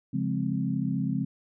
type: chord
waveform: sine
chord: Db major seventh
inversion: none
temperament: equal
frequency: 138.59 / 174.61 / 207.7 / 261.6 Hz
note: Db3 / F3 / Ab3 / C4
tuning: 0 / 0 / 0 / 0 cents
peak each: -31 dBFS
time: 0.13-1.25 s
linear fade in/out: 10 ms
effects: none